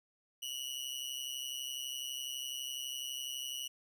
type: tone with amplitude modulation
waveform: sawtooth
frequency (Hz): 2922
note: F#7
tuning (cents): -22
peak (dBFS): -32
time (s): 0.42-3.68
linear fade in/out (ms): 10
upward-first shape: sine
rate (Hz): 132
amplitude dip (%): 80
effects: none